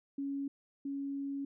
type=tone pair in turn; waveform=sine; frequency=278.1 / 278.1 Hz; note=C#4 / C#4; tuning=+6 / +6 cents; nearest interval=unison; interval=0 cents; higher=neither; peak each=-34 / -35 dBFS; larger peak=first; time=0.18-0.48 / 0.85-1.45 s; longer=second; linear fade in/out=5 ms; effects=none

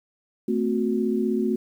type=tone cluster; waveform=sine; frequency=222.6 / 258.3 / 365.9 Hz; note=A3 / C4 / F#4; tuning=+20 / -22 / -19 cents; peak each=-24 / -27 / -25 dBFS; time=0.48-1.56 s; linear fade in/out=5 ms; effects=9-bit

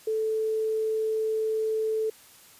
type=tone; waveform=sine; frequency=438.2 Hz; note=A4; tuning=7 cents flat; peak=-24 dBFS; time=0.07-2.1 s; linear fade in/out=5 ms; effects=white hiss -53 dBFS RMS until 2.59 s + resampled to 32000 Hz

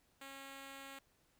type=tone; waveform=5% pulse; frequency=272.9 Hz; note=C#4; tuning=27 cents flat; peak=-38 dBFS; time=0.21-0.99 s; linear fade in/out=5 ms; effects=pink hiss -74 dBFS RMS until 1.39 s

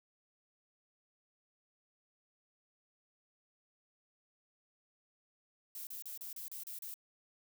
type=noise bursts; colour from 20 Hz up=violet; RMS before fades=-45 dBFS; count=8; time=5.75-6.941 s; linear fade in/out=2 ms; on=120 ms; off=33 ms; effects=none

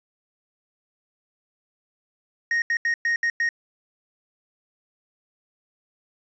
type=tone bursts at uneven times; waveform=triangle; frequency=1864.7 Hz; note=A#6; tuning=in tune; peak=-18 dBFS; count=6; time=2.51-2.62 / 2.7-2.77 / 2.85-2.94 / 3.05-3.16 / 3.23-3.3 / 3.4-3.49 s; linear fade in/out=2 ms; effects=resampled to 16000 Hz + 9-bit

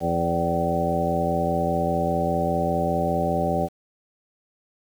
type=harmonic tone with a mistuned harmonic; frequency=85 Hz; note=F2; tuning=46 cents flat; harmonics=1 / 2 / 3 / 4 / 5 / 6 / 7 / 9; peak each=-32 / -27 / -31 / -32 / -31 / -32 / -26 / -26 dBFS; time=0-3.69 s; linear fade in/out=50 ms; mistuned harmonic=7; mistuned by=-30 cents; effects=8-bit

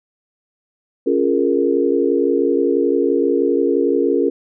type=chord; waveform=sine; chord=Bb minor seventh; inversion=first; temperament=equal; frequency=277.2 / 349.2 / 415.3 / 466.2 Hz; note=Db4 / F4 / Ab4 / Bb4; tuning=0 / 0 / 0 / 0 cents; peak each=-19 dBFS; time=1.06-4.3 s; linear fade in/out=10 ms; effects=none

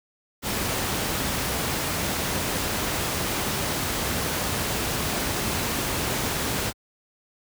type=noise; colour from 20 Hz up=pink; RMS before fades=-26 dBFS; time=0.42-6.73 s; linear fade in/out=50 ms; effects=high-pass 60 Hz 12 dB/octave

